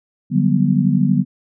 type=chord; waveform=sine; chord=G major seventh; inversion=second; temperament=just; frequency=147 / 183.75 / 196 / 245 Hz; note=D3 / F#3 / G3 / B3; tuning=+2 / -12 / 0 / -14 cents; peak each=-18 dBFS; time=0.3-1.25 s; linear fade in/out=50 ms; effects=none